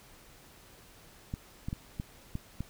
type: clicks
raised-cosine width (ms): 5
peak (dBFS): -22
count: 6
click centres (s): 1.339 / 1.685 / 1.729 / 1.999 / 2.354 / 2.606
effects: pink hiss -56 dBFS RMS until 2.69 s

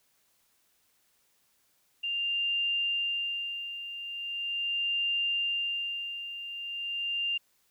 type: tone with tremolo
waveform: sine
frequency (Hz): 2794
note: F7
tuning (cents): 0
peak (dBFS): -26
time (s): 2.03-7.38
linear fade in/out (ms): 10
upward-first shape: sine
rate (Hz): 0.4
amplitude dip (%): 70
effects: white hiss -70 dBFS RMS until 7.7 s

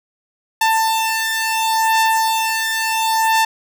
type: beating tone pair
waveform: sawtooth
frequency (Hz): 890 / 890.72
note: A5 / A5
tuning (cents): +20 / +21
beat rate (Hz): 0.72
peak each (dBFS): -16 / -13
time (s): 0.61-3.45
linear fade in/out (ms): 5
effects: none

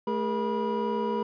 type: tone cluster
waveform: triangle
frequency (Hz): 218 / 410.9 / 473.5 / 972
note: A3 / G#4 / A#4 / B5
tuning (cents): -16 / -18 / +27 / -28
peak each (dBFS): -29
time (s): 0.07-1.23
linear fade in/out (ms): 5
effects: tanh soft clip ceiling -16 dBFS + resampled to 11025 Hz

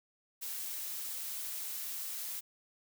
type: noise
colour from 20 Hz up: blue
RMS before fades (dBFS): -40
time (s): 0.41-2.41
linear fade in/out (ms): 20
effects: none

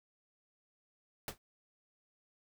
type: noise with exponential decay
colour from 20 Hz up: pink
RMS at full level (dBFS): -35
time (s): 1.28-1.38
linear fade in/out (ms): 1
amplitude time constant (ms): 20
effects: none

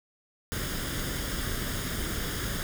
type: noise with comb filter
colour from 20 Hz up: pink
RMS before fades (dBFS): -32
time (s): 0.52-2.63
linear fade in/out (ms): 0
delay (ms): 0.59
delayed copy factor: +0.6
effects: none

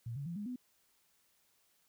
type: tone with pitch steps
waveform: sine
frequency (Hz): 116.54 / 141.01 / 170.62 / 206.5 / 249.8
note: A#2 / C#3 / F3 / G#3 / B3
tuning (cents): 0 / +30 / -40 / -10 / +20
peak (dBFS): -38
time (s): 0.06-0.56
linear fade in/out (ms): 5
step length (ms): 100
effects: white hiss -73 dBFS RMS until 1.88 s

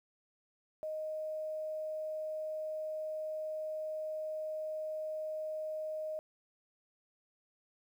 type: tone with quantisation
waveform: sine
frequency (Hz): 622.3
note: D#5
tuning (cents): 0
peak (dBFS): -36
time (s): 0.83-6.19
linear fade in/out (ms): 0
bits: 11
effects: none

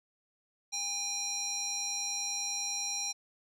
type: tone with band-pass filter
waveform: square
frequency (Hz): 810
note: G#5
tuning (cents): -43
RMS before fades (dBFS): -35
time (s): 0.72-3.13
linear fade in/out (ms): 20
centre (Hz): 5300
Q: 4.6
effects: none

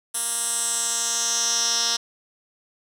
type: tone with band-pass filter sweep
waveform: 10% pulse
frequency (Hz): 233.1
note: A#3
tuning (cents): 0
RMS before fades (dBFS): -24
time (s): 0.14-1.97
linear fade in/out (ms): 10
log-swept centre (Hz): 9900 to 5000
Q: 3.8
effects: none

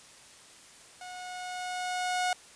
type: tone with level ramp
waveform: sawtooth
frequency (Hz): 728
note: F#5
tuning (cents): -28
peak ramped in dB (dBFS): -38 to -22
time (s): 1.01-2.33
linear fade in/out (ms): 2
effects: white hiss -53 dBFS RMS until 2.55 s + resampled to 22050 Hz

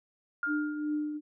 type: tone with exponential decay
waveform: sine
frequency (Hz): 1409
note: F6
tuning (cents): +15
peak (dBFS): -27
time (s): 0.43-1.17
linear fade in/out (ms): 2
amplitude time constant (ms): 160
type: tone with tremolo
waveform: sine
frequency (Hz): 300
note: D4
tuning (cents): +37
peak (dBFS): -27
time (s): 0.46-1.21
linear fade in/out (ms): 50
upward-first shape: triangle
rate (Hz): 2.6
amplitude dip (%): 55
effects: none

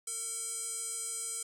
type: tone with band-pass filter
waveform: square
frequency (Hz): 453.5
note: A#4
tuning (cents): -48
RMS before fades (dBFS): -38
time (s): 0.07-1.43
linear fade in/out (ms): 5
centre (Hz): 8300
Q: 9.5
effects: none

